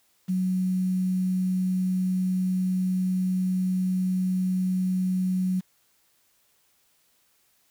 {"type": "tone with quantisation", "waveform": "sine", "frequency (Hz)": 185, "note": "F#3", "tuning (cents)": 0, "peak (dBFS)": -22, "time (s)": [0.28, 5.61], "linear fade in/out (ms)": 20, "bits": 8, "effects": ["white hiss -66 dBFS RMS until 7.7 s"]}